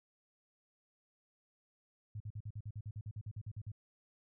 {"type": "tone bursts", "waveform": "sine", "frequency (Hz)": 105.5, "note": "G#2", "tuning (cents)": 28, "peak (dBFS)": -40, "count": 16, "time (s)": [2.15, 3.718], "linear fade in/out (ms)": 5, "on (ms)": 53, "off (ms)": 48, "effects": []}